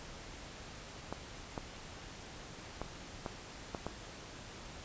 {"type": "clicks", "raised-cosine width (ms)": 1, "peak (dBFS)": -23, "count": 6, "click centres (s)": [1.126, 1.578, 2.816, 3.262, 3.748, 3.866], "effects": ["pink hiss -49 dBFS RMS until 4.84 s", "resampled to 16000 Hz"]}